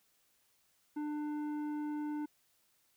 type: tone with tanh clipping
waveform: triangle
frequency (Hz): 298.4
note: D4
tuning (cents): +28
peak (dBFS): -37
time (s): 0.96-2.26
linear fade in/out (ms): 10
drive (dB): 14
effects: white hiss -73 dBFS RMS until 2.96 s